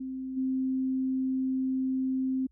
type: tone with level steps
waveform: sine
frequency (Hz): 261.7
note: C4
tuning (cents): 0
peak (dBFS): -33 / -26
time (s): 0-2.47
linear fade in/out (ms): 10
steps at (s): 0.36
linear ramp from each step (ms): 20
effects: added 60 Hz sine -61 dBFS peak until 2.51 s